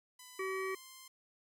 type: tone with pitch glide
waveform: 5% pulse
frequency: 1001 to 1047.1 Hz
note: B5 to C6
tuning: +23 to +1 cents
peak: -40 dBFS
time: 0.19-1.08 s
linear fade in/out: 5 ms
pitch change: +78 cents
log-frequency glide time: 0.37-0.81 s
type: harmonic tone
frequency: 381 Hz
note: G4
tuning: 49 cents flat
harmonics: 1 / 3 / 5 / 6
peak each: -37 / -42 / -44 / -45 dBFS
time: 0.39-0.75 s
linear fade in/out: 5 ms
effects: none